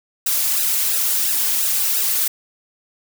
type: noise with flanger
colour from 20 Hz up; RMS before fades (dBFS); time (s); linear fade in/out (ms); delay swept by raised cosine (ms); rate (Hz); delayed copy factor
blue; -19; 0.26-2.28; 5; 0.89 to 3.09; 2.9; -0.85
effects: none